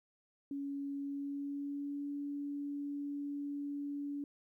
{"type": "tone with pitch glide", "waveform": "sine", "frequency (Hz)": [280.3, 285.9], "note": ["C#4", "D4"], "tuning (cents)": [19, -46], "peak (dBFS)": -37, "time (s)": [0.51, 4.24], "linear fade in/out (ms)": 2, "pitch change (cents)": 35, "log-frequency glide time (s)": [0.97, 2.1], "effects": ["13-bit"]}